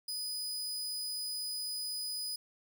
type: tone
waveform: sawtooth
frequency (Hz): 4978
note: D#8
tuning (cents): 0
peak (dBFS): -33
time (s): 0.08-2.36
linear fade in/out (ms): 5
effects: none